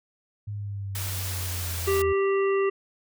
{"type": "linear sweep", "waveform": "sine", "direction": "down", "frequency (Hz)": [104.2, 81.1], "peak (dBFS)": -30, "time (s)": [0.47, 2.13], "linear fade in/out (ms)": 10}
{"type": "noise", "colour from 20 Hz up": "white", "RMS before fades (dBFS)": -34, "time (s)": [0.95, 2.02], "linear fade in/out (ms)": 2}
{"type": "harmonic tone", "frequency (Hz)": 392, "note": "G4", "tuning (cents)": 0, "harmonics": [1, 3, 5, 7], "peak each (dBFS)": [-21, -31, -35, -38], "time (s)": [1.87, 2.7], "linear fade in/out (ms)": 10}
{"effects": []}